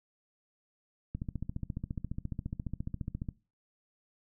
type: click train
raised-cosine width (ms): 5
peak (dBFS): -23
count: 32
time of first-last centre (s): 1.15-3.288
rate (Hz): 14.5
effects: noise-tail reverb RT60 0.3 s tail -20 dB re dry